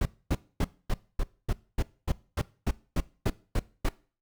brown noise bursts, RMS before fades -25 dBFS, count 14, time 0.01-3.89 s, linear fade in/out 5 ms, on 45 ms, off 250 ms, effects noise-tail reverb RT60 0.4 s tail -21 dB re dry

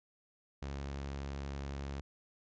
sawtooth tone with vibrato, 69.4 Hz, C#2, 3 cents sharp, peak -35 dBFS, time 0.62-2.01 s, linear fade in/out 5 ms, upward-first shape sine, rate 12 Hz, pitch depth 12 cents each way, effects resampled to 16000 Hz

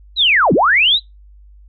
sine linear two-way sweep, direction down then up, 4061 to 134.2 to 4061 Hz, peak -9 dBFS, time 0.16-1 s, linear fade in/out 50 ms, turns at 0.53 s, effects noise-tail reverb RT60 0.2 s tail -25 dB re dry + added 50 Hz sine -40 dBFS peak until 1.68 s

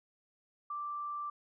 sine tone, 1174.7 Hz, D6, in tune, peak -36 dBFS, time 0.7-1.3 s, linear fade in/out 5 ms, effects none

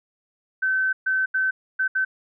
sine tone bursts at uneven times, 1533 Hz, G6, 39 cents flat, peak -19 dBFS, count 5, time 0.62-0.93 / 1.06-1.26 / 1.34-1.51 / 1.79-1.88 / 1.95-2.05 s, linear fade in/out 10 ms, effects none

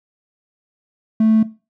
triangle tone, 220 Hz, A3, in tune, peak -8 dBFS, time 1.2-1.43 s, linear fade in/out 5 ms, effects noise-tail reverb RT60 0.3 s tail -18 dB re dry + tanh soft clip ceiling -4 dBFS

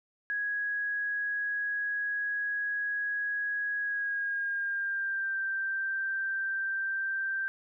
sine tone with pitch glide, 1661.2 to 1569.8 Hz, G#6 to G6, 0 to +2 cents, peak -29 dBFS, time 0.3-7.48 s, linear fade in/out 0 ms, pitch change -98 cents, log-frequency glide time 3.79-5.38 s, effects none

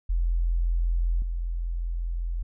sine tone with level steps, 42.59 Hz, F1, 43 cents flat, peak -21 / -26 dBFS, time 0.09-2.43 s, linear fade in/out 10 ms, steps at 1.22 s, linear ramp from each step 2 ms, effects none

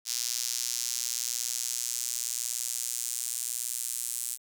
sawtooth tone with high-pass filter sweep, 120.9 Hz, B2, 36 cents flat, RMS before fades -33 dBFS, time 0.05-4.38 s, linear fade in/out 50 ms, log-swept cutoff 5600 to 8500 Hz, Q 2, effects none

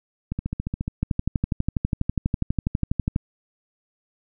two click trains, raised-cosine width 5 ms, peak -14 / -9 dBFS, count 9 / 27, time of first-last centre 0.32-0.879 / 1.03-3.161 s, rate 14.3 / 12.2 Hz, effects none

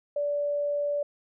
sine tone, 580 Hz, D5, 22 cents flat, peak -25 dBFS, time 0.16-1.03 s, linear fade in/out 5 ms, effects none

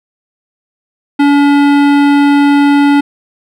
sine tone with hard clipping, 285.3 Hz, C#4, 50 cents sharp, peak -7 dBFS, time 1.19-3.01 s, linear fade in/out 10 ms, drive 17 dB, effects none

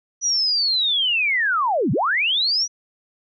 sine linear two-way sweep, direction down then up, 5920 to 106.8 to 5920 Hz, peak -17 dBFS, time 0.21-2.68 s, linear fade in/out 50 ms, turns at 1.92 s, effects none

